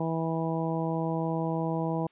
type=harmonic tone; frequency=163.1 Hz; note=E3; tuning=18 cents flat; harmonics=1 / 2 / 3 / 4 / 5 / 6; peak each=-30 / -33 / -35 / -36 / -37 / -38 dBFS; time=0-2.07 s; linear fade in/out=5 ms; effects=white hiss -65 dBFS RMS until 2.11 s + resampled to 8000 Hz